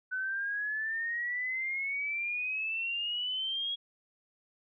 sine exponential sweep, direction up, 1500 to 3322 Hz, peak -31 dBFS, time 0.11-3.76 s, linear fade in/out 20 ms, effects none

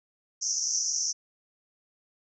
white band-pass noise, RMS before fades -29 dBFS, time 0.41-1.13 s, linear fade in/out 20 ms, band 5500 to 6300 Hz, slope 96 dB/octave, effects none

